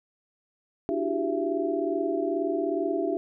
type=tone cluster; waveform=sine; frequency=297.4 / 338.5 / 375.1 / 397.4 / 670 Hz; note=D4 / E4 / F#4 / G4 / E5; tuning=+22 / +46 / +24 / +24 / +28 cents; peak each=-31 dBFS; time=0.89-3.17 s; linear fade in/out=0 ms; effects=none